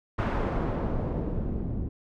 pink noise with low-pass filter sweep, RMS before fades -29 dBFS, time 0.18-1.89 s, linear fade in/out 10 ms, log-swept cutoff 1500 to 220 Hz, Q 0.8, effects none

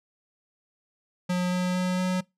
square tone with pitch steps, 180 / 181.25 / 182.51 / 183.78 Hz, F#3 / F#3 / F#3 / F#3, -47 / -35 / -23 / -11 cents, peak -24 dBFS, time 1.29-2.21 s, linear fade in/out 10 ms, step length 230 ms, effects noise-tail reverb RT60 0.2 s tail -23 dB re dry + low-pass 9000 Hz 12 dB/octave

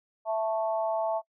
harmonic tone, 220.1 Hz, A3, 1 cent sharp, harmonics 3 / 4 / 5, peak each -27 / -31 / -39 dBFS, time 0.25-1.22 s, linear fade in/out 50 ms, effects noise-tail reverb RT60 0.1 s tail -25 dB re dry

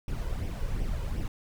brown noise with flanger, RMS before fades -31 dBFS, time 0.08-1.28 s, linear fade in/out 2 ms, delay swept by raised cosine 0.35 to 2.05 ms, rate 2.7 Hz, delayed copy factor +0.6, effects none

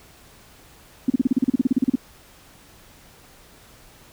sine tone bursts, 257.2 Hz, C4, 30 cents flat, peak -13 dBFS, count 16, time 1.08-1.956 s, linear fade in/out 5 ms, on 21 ms, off 36 ms, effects pink hiss -50 dBFS RMS until 4.12 s

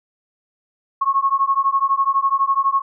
sine beating tone pair, 1088 / 1100 Hz, C#6 / C#6, -33 / -14 cents, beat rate 12 Hz, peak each -18 dBFS, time 1.01-2.82 s, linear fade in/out 10 ms, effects none

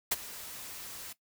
white noise with ADSR envelope, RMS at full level -26 dBFS, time 0.11-1.13 s, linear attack 9 ms, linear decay 29 ms, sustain -18 dB, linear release 8 ms, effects noise-tail reverb RT60 0.1 s tail -17 dB re dry

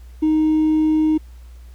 triangle tone with hard clipping, 311.1 Hz, D#4, in tune, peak -13 dBFS, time 0.22-1.18 s, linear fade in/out 10 ms, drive 2 dB, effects added 60 Hz sine -37 dBFS peak until 1.74 s + pink hiss -56 dBFS RMS until 1.74 s

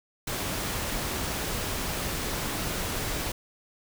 pink noise, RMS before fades -31 dBFS, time 0.27-3.32 s, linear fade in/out 5 ms, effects none

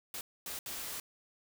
white noise bursts at uneven times, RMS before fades -41 dBFS, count 3, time 0.14-0.21 / 0.46-0.59 / 0.66-1 s, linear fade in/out 2 ms, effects none

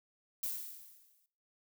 violet noise with exponential decay, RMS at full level -35 dBFS, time 0.43-1.26 s, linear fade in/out 2 ms, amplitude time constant 180 ms, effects noise-tail reverb RT60 0.5 s tail -18 dB re dry

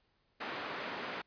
white band-pass noise, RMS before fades -41 dBFS, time 0.4-1.22 s, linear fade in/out 10 ms, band 210 to 1900 Hz, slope 12 dB/octave, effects pink hiss -75 dBFS RMS until 1.26 s + resampled to 11025 Hz

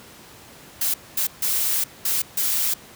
blue noise bursts at uneven times, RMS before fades -22 dBFS, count 5, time 0.81-0.94 / 1.17-1.27 / 1.42-1.84 / 2.05-2.22 / 2.37-2.74 s, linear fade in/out 5 ms, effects pink hiss -45 dBFS RMS until 2.95 s + high-pass 80 Hz 12 dB/octave

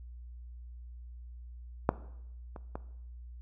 clicks, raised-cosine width 1 ms, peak -9 / -29 / -23 dBFS, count 3, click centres 1.891 / 2.562 / 2.755 s, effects noise-tail reverb RT60 0.8 s tail -17 dB re dry + added 60 Hz sine -44 dBFS peak until 3.41 s

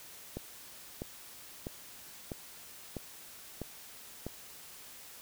click train, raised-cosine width 2 ms, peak -24 dBFS, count 7, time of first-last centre 0.37-4.266 s, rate 1.54 Hz, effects white hiss -51 dBFS RMS until 5.21 s

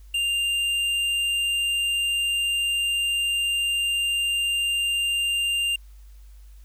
triangle tone with hard clipping, 2794 Hz, F7, in tune, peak -23 dBFS, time 0.14-5.76 s, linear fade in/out 5 ms, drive 11 dB, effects added 50 Hz sine -43 dBFS peak until 6.64 s + white hiss -62 dBFS RMS until 6.64 s

